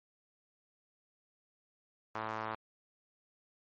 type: tone with band-pass filter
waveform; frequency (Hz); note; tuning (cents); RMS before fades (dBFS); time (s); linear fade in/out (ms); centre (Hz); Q
sawtooth; 110; A2; 0; -39; 2.15-2.55; 5; 1100; 2
effects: MP3 32 kbps